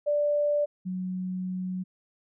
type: tone pair in turn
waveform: sine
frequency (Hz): 587 / 184.37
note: D5 / F#3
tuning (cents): -1 / -6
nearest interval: octave + minor sixth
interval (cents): 2005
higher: first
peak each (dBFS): -22 / -29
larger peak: first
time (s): 0.06-0.66 / 0.85-1.84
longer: second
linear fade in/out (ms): 20
effects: none